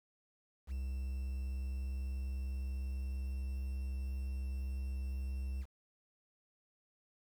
triangle tone with pitch glide, 65.41 to 65.83 Hz, C2 to C2, 0 to +11 cents, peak -34 dBFS, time 0.67-5.66 s, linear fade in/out 50 ms, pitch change +11 cents, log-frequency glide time 1.28-3.5 s, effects 10-bit

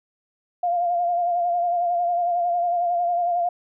sine tone with vibrato, 698.5 Hz, F5, in tune, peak -19 dBFS, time 0.63-3.49 s, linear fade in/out 5 ms, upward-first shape sine, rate 11 Hz, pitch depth 38 cents each way, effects none

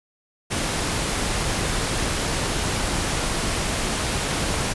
pink noise, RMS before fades -24 dBFS, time 0.5-4.74 s, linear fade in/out 20 ms, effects resampled to 24000 Hz

